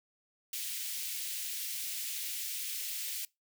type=high-pass noise; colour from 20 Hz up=white; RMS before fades=-38 dBFS; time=0.53-3.25 s; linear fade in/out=2 ms; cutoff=2200 Hz; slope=24 dB/octave; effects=noise-tail reverb RT60 0.2 s tail -23 dB re dry

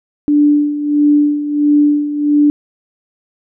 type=tone with tremolo; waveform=sine; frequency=293.7 Hz; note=D4; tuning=in tune; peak=-6 dBFS; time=0.28-2.5 s; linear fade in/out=0 ms; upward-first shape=sine; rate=1.5 Hz; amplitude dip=70%; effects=none

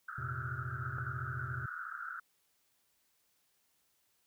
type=band-pass noise; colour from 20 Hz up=white; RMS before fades=-43 dBFS; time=0.08-2.2 s; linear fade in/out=5 ms; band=1300 to 1500 Hz; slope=96 dB/octave
type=chord; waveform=triangle; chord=F suspended fourth; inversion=none; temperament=equal; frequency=87.31 / 116.54 / 130.81 Hz; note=F2 / Bb2 / C3; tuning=0 / 0 / 0 cents; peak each=-45 / -41 / -39 dBFS; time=0.18-1.66 s; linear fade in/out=5 ms
type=click; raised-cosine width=1 ms; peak=-36 dBFS; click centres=0.984 s
effects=white hiss -75 dBFS RMS until 4.26 s

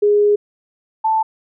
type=tone pair in turn; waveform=sine; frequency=413.7 / 881.4 Hz; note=G#4 / A5; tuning=-7 / +3 cents; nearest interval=octave + minor second; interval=1310 cents; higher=second; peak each=-10 / -13 dBFS; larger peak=first; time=0.02-0.36 / 1.04-1.23 s; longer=first; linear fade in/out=10 ms; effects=none

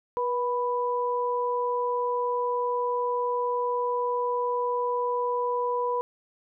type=tone pair together; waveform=sine; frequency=485.7 / 989 Hz; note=B4 / B5; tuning=-29 / +2 cents; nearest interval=octave; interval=1231 cents; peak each=-27 dBFS; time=0.17-6.01 s; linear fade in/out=0 ms; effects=none

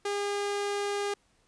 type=tone; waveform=sawtooth; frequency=405.9 Hz; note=G#4; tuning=40 cents flat; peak=-25 dBFS; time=0.05-1.14 s; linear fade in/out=5 ms; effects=pink hiss -68 dBFS RMS until 1.47 s + resampled to 22050 Hz

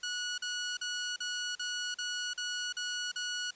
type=tone bursts; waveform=15% pulse; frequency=1463 Hz; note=F#6; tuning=20 cents flat; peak=-27 dBFS; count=9; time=0.03-3.508 s; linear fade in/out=5 ms; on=350 ms; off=41 ms; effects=white hiss -59 dBFS RMS until 3.55 s + resampled to 16000 Hz

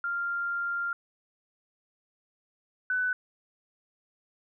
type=tone pair in turn; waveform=sine; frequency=1394 / 1500.3 Hz; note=F6 / F#6; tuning=-4 / +24 cents; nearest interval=minor second; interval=128 cents; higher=second; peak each=-28 / -25 dBFS; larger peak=second; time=0.04-0.93 / 2.9-3.13 s; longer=first; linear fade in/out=2 ms; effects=none

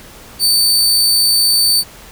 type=tone; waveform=sawtooth; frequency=4556 Hz; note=C#8; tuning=47 cents sharp; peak=-7 dBFS; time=0.39-1.84 s; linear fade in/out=50 ms; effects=pink hiss -38 dBFS RMS until 2.11 s

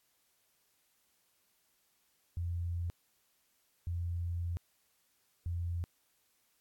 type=tone bursts at uneven times; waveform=sine; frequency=86.2 Hz; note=F2; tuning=22 cents flat; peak=-33 dBFS; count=3; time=2.37-2.9 / 3.87-4.57 / 5.46-5.84 s; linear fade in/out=0 ms; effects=white hiss -74 dBFS RMS until 6.6 s + AAC 64 kbps

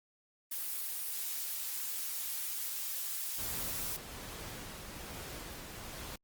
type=noise; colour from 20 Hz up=blue; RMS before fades=-38 dBFS; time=0.51-3.97 s; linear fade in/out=10 ms
type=noise with tremolo; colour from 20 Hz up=pink; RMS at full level=-44 dBFS; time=3.38-6.16 s; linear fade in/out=5 ms; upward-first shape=triangle; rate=1.2 Hz; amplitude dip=30%
effects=Opus 32 kbps

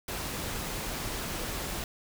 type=noise; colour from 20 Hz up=pink; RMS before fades=-35 dBFS; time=0.08-1.84 s; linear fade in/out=2 ms; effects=none

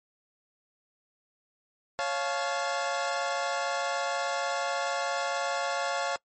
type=chord; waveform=25% pulse; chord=Db augmented; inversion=none; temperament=equal with one note detuned; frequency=554.4 / 698.5 / 864.9 Hz; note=Db5 / F5 / A5; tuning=0 / 0 / -30 cents; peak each=-28 / -28 / -31 dBFS; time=1.99-6.16 s; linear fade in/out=0 ms; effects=noise-tail reverb RT60 0.1 s tail -24 dB re dry + MP3 32 kbps

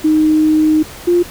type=tone pair in turn; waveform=sine; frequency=310 / 350.1 Hz; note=D#4 / F4; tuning=-6 / +4 cents; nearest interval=major second; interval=210 cents; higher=second; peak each=-8 dBFS; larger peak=neither; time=0.04-0.83 / 1.07-1.23 s; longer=first; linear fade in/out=10 ms; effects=pink hiss -33 dBFS RMS until 1.3 s

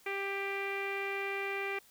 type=tone with low-pass filter; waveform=sawtooth; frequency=394.8 Hz; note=G4; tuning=12 cents sharp; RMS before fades=-36 dBFS; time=0.06-1.79 s; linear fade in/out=5 ms; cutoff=2300 Hz; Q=6.3; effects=white hiss -62 dBFS RMS until 1.9 s

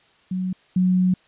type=tone pair in turn; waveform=sine; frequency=185 / 183.51 Hz; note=F#3 / F#3; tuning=0 / -14 cents; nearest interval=unison; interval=14 cents; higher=first; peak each=-22 / -15 dBFS; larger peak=second; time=0.31-0.53 / 0.76-1.14 s; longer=second; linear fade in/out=5 ms; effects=white hiss -57 dBFS RMS until 1.27 s + resampled to 8000 Hz

